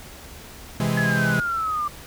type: chord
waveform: 45% pulse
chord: C augmented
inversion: none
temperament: equal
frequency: 130.81 / 164.81 / 207.7 Hz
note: C3 / E3 / G#3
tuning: 0 / 0 / 0 cents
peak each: -25 dBFS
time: 0.8-1.4 s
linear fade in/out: 2 ms
type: exponential sweep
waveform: sine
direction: down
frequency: 1716 to 1174.7 Hz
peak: -22 dBFS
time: 0.97-1.88 s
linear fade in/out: 5 ms
effects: added 70 Hz sine -48 dBFS peak until 2.06 s + pink hiss -42 dBFS RMS until 2.06 s